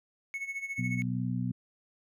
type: tone with tremolo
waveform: triangle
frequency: 2202 Hz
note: C#7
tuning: 12 cents flat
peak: -30 dBFS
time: 0.34-1.02 s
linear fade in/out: 0 ms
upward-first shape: sine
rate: 14 Hz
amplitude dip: 75%
type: harmonic tone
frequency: 61.74 Hz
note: B1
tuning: in tune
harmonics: 2 / 3 / 4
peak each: -32 / -34 / -35 dBFS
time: 0.78-1.52 s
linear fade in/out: 10 ms
effects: none